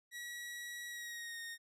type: tone with pitch glide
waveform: sawtooth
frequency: 1923 to 1851.1 Hz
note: B6 to A#6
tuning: -47 to -13 cents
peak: -40 dBFS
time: 0.11-1.58 s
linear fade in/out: 50 ms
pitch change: -66 cents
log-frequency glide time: 0.88-1.39 s
effects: resampled to 32000 Hz